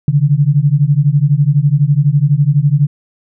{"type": "beating tone pair", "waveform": "sine", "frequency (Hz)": [138.59, 150.59], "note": ["C#3", "D3"], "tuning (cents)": [0, 44], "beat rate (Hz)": 12, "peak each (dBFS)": -11, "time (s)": [0.08, 2.87], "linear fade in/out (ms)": 2, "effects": []}